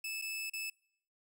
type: tone with dropouts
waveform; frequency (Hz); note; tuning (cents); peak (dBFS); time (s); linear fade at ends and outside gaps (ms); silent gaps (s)
sawtooth; 2617; E7; -13; -34; 0.04-0.7; 5; 0.216-0.221 / 0.499-0.534
effects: noise-tail reverb RT60 0.7 s tail -26 dB re dry

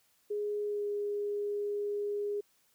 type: tone with pitch glide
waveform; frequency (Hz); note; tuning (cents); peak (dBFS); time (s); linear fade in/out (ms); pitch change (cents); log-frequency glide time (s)
sine; 415.3 to 410.8; G#4 to G#4; 0 to -19; -31; 0.3-2.41; 10; -19; 0.65-0.86
effects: white hiss -70 dBFS RMS until 2.74 s

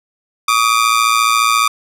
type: ring-modulated tone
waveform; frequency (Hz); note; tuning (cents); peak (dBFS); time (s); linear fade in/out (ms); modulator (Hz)
sawtooth; 1195; D6; +30; -4; 0.48-1.68; 5; 57.2
effects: low-pass 12000 Hz 12 dB/octave

